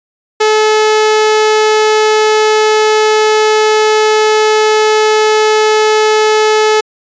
sawtooth tone, 431 Hz, A4, 36 cents flat, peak -3 dBFS, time 0.4-6.81 s, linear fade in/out 10 ms, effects resampled to 16000 Hz

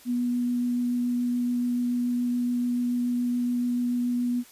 sine tone with vibrato, 243.8 Hz, B3, 22 cents flat, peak -23 dBFS, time 0.05-4.44 s, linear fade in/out 50 ms, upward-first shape triangle, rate 7 Hz, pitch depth 9 cents each way, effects white hiss -52 dBFS RMS until 4.51 s + resampled to 32000 Hz

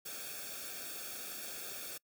white noise with comb filter, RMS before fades -44 dBFS, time 0.05-1.98 s, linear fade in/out 10 ms, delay 1 ms, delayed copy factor -0.8, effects noise-tail reverb RT60 0.1 s tail -25 dB re dry

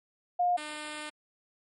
sine / 5% pulse tone pair in turn, 711 / 302.1 Hz, F5 / D4, +31 / +49 cents, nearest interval octave + minor third, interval 1482 cents, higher first, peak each -23 / -26 dBFS, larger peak first, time 0.39-0.57 / 0.57-1.1 s, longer second, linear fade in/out 10 ms, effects MP3 48 kbps

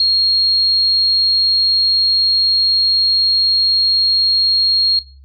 sine tone, 4264 Hz, C8, 32 cents sharp, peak -10 dBFS, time 0-4.99 s, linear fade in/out 2 ms, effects noise-tail reverb RT60 0.4 s tail -23 dB re dry + added 68 Hz sine -39 dBFS peak until 5.24 s

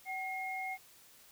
sine tone pair together, 759 / 2147 Hz, F#5 / C7, +44 / +44 cents, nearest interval octave + tritone, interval 1800 cents, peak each -39 / -39 dBFS, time 0.05-0.78 s, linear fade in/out 50 ms, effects white hiss -60 dBFS RMS until 1.31 s

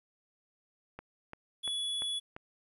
click train, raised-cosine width 0.5 ms, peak -28 dBFS, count 5, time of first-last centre 0.99-2.365 s, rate 2.91 Hz
square tone, 3400 Hz, G#7, 40 cents sharp, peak -33 dBFS, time 1.63-2.2 s, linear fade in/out 20 ms
effects resampled to 32000 Hz + 11-bit

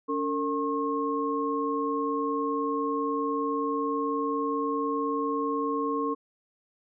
sine tone cluster, 284.3 / 454.5 / 1079 Hz, C#4 / A#4 / C#6, +44 / -44 / -47 cents, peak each -30 dBFS, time 0.08-6.15 s, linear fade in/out 20 ms, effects none

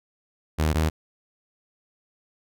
sawtooth tone pair in turn, 77.78 / 78.91 Hz, D#2 / D#2, 0 / +25 cents, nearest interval unison, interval 25 cents, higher second, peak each -16 dBFS, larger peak neither, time 0.58-0.74 / 0.74-0.9 s, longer neither, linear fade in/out 20 ms, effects none

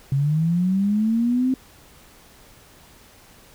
sine linear sweep, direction up, 133.8 to 263.3 Hz, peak -17 dBFS, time 0.12-1.54 s, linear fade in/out 2 ms, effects pink hiss -50 dBFS RMS until 3.54 s

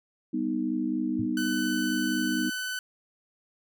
sine chord, G augmented, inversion none, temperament equal, 196 / 246.9 / 311.1 Hz, G3 / B3 / D#4, 0 / 0 / 0 cents, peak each -34 / -29 / -29 dBFS, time 0.33-2.5 s, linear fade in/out 10 ms
sine tone with exponential decay, 112.6 Hz, A2, 40 cents sharp, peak -28 dBFS, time 1.19-1.34 s, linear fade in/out 5 ms, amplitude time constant 31 ms
sawtooth tone, 1505 Hz, F#6, 29 cents sharp, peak -27 dBFS, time 1.37-2.79 s, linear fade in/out 2 ms
effects none

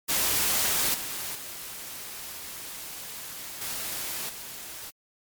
white noise with level steps, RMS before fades -25 / -34 / -39 / -33 / -40 dBFS, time 0.08-4.91 s, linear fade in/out 20 ms, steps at 0.94 / 1.35 / 3.61 / 4.29 s, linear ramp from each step 5 ms, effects MP3 96 kbps

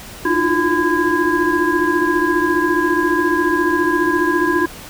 sine tone cluster, 305.4 / 340.4 / 355 / 1013 / 1641 Hz, D#4 / F4 / F4 / B5 / G#6, -32 / -44 / +28 / +44 / -21 cents, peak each -20 dBFS, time 0.25-4.66 s, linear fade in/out 5 ms, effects pink hiss -35 dBFS RMS until 4.89 s

